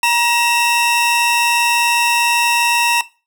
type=tone pair together; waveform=40% pulse; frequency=946.8 / 2678 Hz; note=A#5 / E7; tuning=+27 / +27 cents; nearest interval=octave + tritone; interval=1800 cents; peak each=-13 / -14 dBFS; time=0.03-3.01 s; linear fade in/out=2 ms; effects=noise-tail reverb RT60 0.3 s tail -18 dB re dry